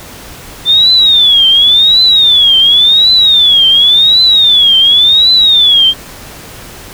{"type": "tone with vibrato", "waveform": "sine", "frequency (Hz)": 3552, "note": "A7", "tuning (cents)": 16, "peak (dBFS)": -3, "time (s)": [0.65, 5.94], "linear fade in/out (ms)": 50, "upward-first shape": "triangle", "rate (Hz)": 0.91, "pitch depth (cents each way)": 230, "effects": ["pink hiss -30 dBFS RMS until 6.93 s"]}